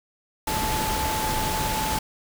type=tone in noise; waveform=sine; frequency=870 Hz; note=A5; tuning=20 cents flat; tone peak=-27 dBFS; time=0.47-1.99 s; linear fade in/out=5 ms; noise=pink; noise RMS=-27 dBFS; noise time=0.47-1.99 s; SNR=-3 dB; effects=none